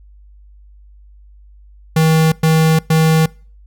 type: tone bursts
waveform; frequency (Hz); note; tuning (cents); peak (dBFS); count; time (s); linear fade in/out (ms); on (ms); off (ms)
square; 159.5; D#3; +43; -10; 3; 1.96-3.26; 5; 360; 110
effects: noise-tail reverb RT60 0.4 s tail -24 dB re dry + added 50 Hz sine -40 dBFS peak until 3.66 s